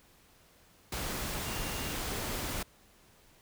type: tone in noise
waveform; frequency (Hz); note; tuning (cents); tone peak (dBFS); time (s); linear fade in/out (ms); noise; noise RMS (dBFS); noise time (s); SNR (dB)
sine; 2794; F7; 0; -47; 1.45-1.93; 5; pink; -36; 0.92-2.63; -14
effects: pink hiss -62 dBFS RMS until 3.41 s